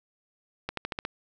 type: accelerating click train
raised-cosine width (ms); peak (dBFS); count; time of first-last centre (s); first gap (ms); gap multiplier
0.3; -15; 6; 0.69-1.051; 83; 0.93
effects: none

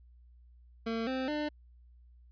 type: tone with pitch steps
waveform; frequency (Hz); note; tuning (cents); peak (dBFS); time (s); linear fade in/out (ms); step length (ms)
25% pulse; 227 / 260.8 / 299.5; A#3 / C4 / D4; -46 / -5 / +34; -28; 0.86-1.49; 10; 210
effects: added 60 Hz sine -55 dBFS peak until 2.31 s + resampled to 11025 Hz

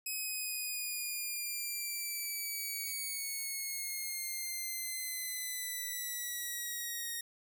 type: exponential sweep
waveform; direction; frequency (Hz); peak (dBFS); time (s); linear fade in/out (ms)
5% pulse; down; 2546 to 1864; -27; 0.06-7.21; 5
effects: none

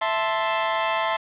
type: chord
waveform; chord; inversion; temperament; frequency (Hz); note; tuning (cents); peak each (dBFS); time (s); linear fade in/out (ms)
sawtooth; A minor; second; equal; 659.3 / 880 / 1046.5; E5 / A5 / C6; 0 / 0 / 0; -22; 0.01-1.17; 10
effects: resampled to 8000 Hz + 7-bit

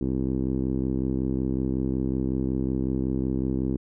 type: tone with low-pass filter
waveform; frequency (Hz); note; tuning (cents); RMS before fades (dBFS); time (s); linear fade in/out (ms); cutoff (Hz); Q
10% pulse; 65.41; C2; 0; -26; 0.01-3.77; 5; 320; 1.9
effects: none

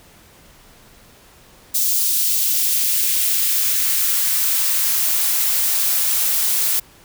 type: noise with high-pass filter sweep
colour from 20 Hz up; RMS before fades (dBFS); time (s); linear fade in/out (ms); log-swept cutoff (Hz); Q
blue; -18; 1.74-6.8; 10; 4500 to 280; 0.94
effects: pink hiss -48 dBFS RMS until 7.04 s

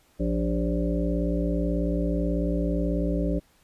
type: harmonic tone with a mistuned harmonic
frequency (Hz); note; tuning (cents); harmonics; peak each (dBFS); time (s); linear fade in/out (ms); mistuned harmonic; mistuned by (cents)
58.27; A#1; 0; 1 / 3 / 5 / 7 / 9 / 10; -27 / -28 / -29 / -35 / -34 / -34; 0.19-3.4; 20; 7; -54
effects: pink hiss -62 dBFS RMS until 3.63 s + resampled to 32000 Hz

